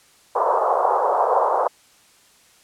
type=band-pass noise; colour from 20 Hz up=white; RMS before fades=-19 dBFS; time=0.35-1.68 s; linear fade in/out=10 ms; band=450 to 1100 Hz; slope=48 dB/octave; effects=white hiss -54 dBFS RMS until 2.63 s + low-pass 10000 Hz 12 dB/octave